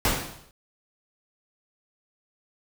pink noise with exponential decay, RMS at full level -20 dBFS, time 0.05-0.51 s, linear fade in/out 1 ms, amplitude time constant 100 ms, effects none

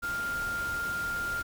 sine tone in noise, 1400 Hz, F6, 4 cents sharp, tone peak -30 dBFS, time 0.02-1.43 s, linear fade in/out 20 ms, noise pink, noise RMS -41 dBFS, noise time 0.02-1.43 s, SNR +8 dB, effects none

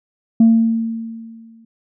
sine tone with exponential decay, 226.8 Hz, A#3, 47 cents flat, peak -4 dBFS, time 0.4-1.65 s, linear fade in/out 5 ms, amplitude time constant 270 ms, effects tanh soft clip ceiling -4 dBFS

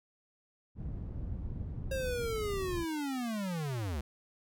white low-pass noise, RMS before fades -39 dBFS, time 0.75-2.86 s, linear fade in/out 50 ms, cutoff 110 Hz, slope 12 dB/octave
square linear sweep, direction down, 541 to 65.41 Hz, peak -34 dBFS, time 1.91-4.01 s, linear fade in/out 5 ms
effects none

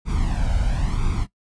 brown noise with flanger, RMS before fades -21 dBFS, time 0.05-1.27 s, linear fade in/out 50 ms, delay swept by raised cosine 0.84 to 1.35 ms, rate 0.98 Hz, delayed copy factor +0.75, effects noise-tail reverb RT60 0.1 s tail -18 dB re dry + resampled to 22050 Hz

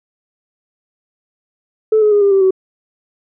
sine tone with pitch steps, 435.5 / 423.3 / 411.5 / 400 / 388.9 / 378 Hz, A4 / G#4 / G#4 / G4 / G4 / F#4, -18 / +33 / -16 / +35 / -14 / +37 cents, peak -7 dBFS, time 1.92-2.508 s, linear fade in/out 5 ms, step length 98 ms, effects tanh soft clip ceiling -4 dBFS

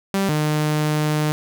sawtooth tone pair in turn, 195.5 / 152 Hz, G3 / D#3, -4 / -40 cents, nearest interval major third, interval 436 cents, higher first, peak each -14 dBFS, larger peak neither, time 0.14-0.29 / 0.29-1.32 s, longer second, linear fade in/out 0 ms, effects none

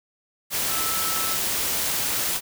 sine tone in noise, 1313 Hz, E6, 7 cents flat, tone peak -31 dBFS, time 0.68-1.38 s, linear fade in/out 50 ms, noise white, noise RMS -25 dBFS, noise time 0.5-2.41 s, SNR -9 dB, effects none

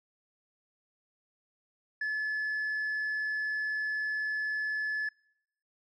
sine tone with tanh clipping, 1722 Hz, A6, 38 cents flat, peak -30 dBFS, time 2.01-5.09 s, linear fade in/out 5 ms, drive 1 dB, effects noise-tail reverb RT60 0.8 s tail -25 dB re dry

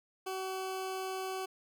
20% pulse tone, 378.2 Hz, F#4, 38 cents sharp, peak -31 dBFS, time 0.26-1.46 s, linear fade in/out 10 ms, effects none

